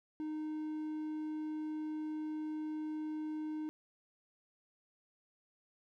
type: tone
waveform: triangle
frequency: 308.4 Hz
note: D#4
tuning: 15 cents flat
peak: -35 dBFS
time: 0.2-3.69 s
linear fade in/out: 0 ms
effects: none